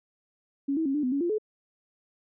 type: tone with pitch steps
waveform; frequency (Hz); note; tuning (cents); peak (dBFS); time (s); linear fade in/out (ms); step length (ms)
sine; 278.3 / 322.2 / 272.4 / 296.8 / 252.4 / 280.3 / 346.1 / 429.2; C#4 / E4 / C#4 / D4 / B3 / C#4 / F4 / A4; +7 / -39 / -30 / +18 / +38 / +19 / -16 / -43; -24; 0.68-1.384; 10; 88
effects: none